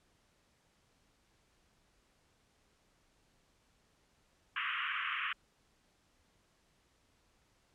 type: band-pass noise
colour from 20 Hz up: pink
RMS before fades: -37 dBFS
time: 4.56-5.33 s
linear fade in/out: 5 ms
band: 1100 to 3100 Hz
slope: 96 dB/octave
effects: pink hiss -72 dBFS RMS until 7.74 s + low-pass 9000 Hz 12 dB/octave